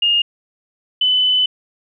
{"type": "tone pair in turn", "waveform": "sine", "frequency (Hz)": [2837, 3011], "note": ["F7", "F#7"], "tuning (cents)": [27, 30], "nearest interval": "minor second", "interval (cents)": 103, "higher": "second", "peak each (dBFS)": -12, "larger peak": "neither", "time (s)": [[0.02, 0.22], [1.01, 1.46]], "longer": "second", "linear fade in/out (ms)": 5, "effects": []}